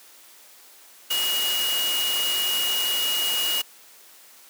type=tone in noise; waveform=sine; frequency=2885 Hz; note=F#7; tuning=44 cents flat; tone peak=-23 dBFS; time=1.1-3.62 s; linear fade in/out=10 ms; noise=white; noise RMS=-28 dBFS; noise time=1.1-3.62 s; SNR=+2 dB; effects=white hiss -50 dBFS RMS until 4.49 s + high-pass 300 Hz 12 dB/octave